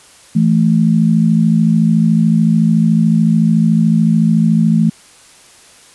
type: tone pair together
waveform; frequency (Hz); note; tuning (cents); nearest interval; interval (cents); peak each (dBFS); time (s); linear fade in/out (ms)
sine; 166.26 / 220; E3 / A3; +15 / 0; perfect fourth; 485; -11; 0.35-4.9; 10
effects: white hiss -43 dBFS RMS until 5.94 s + resampled to 24000 Hz